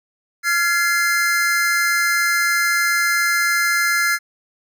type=tone cluster; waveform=square; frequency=1387 / 1690 / 2086 Hz; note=F6 / G#6 / C7; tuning=-12 / +30 / -6 cents; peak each=-21 dBFS; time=0.43-4.19 s; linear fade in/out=50 ms; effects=none